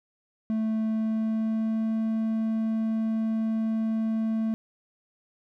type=tone with pitch glide; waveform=triangle; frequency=220 to 222 Hz; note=A3 to A3; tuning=0 to +16 cents; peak=-22 dBFS; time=0.5-4.54 s; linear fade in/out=0 ms; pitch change=+16 cents; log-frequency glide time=0.85-1.93 s; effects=none